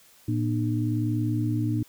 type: tone cluster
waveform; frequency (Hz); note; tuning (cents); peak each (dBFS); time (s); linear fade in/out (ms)
sine; 114.6 / 242.5 / 303.4; A#2 / B3 / D#4; -29 / -31 / -44; -25 / -31 / -28; 0.28-1.83; 5
effects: white hiss -56 dBFS RMS until 1.88 s